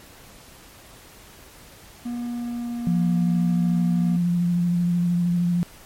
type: tone with pitch glide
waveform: triangle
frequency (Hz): 240 to 237.1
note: B3 to A#3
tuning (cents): -49 to +30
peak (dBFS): -24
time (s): 2.05-4.17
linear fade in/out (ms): 10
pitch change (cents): -21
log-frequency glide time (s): 2.18-2.89
type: tone with vibrato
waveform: sine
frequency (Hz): 174.4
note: F3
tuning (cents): -2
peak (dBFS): -18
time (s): 2.87-5.63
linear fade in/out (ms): 0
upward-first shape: triangle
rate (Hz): 13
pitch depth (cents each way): 25
effects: pink hiss -47 dBFS RMS until 5.85 s + MP3 64 kbps